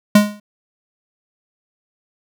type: tone with exponential decay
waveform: square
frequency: 207.7 Hz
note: G#3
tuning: in tune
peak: -5 dBFS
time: 0.15-0.4 s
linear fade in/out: 5 ms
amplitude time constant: 54 ms
effects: none